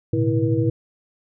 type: tone cluster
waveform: sine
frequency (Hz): 110.8 / 123.5 / 143.3 / 326.4 / 479.8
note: A2 / B2 / D3 / E4 / A#4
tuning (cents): +13 / 0 / -42 / -17 / +50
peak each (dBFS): -22 / -23 / -28 / -22 / -25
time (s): 0.13-0.7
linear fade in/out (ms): 5
effects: none